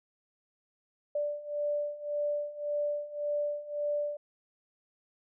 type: beating tone pair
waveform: sine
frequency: 586 / 587.8 Hz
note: D5 / D5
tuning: -4 / +1 cents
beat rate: 1.8 Hz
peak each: -35 / -32 dBFS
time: 1.15-4.17 s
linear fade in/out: 5 ms
effects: none